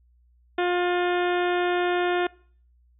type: harmonic tone with a mistuned harmonic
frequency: 354.9 Hz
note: F4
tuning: 28 cents sharp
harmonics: 1 / 2 / 3 / 4 / 5 / 6 / 7 / 8 / 9 / 10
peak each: -23 / -27 / -35 / -32 / -34 / -40 / -38 / -42 / -42 / -41 dBFS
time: 0.58-2.27 s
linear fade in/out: 5 ms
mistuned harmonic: 8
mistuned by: +21 cents
effects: noise-tail reverb RT60 0.5 s tail -23 dB re dry + added 60 Hz sine -57 dBFS peak until 2.99 s